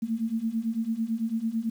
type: beating tone pair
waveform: sine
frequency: 220.4 / 229.4 Hz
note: A3 / A#3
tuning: +3 / -28 cents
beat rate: 9 Hz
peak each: -30 / -28 dBFS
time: 0.02-1.7 s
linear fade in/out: 10 ms
effects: 9-bit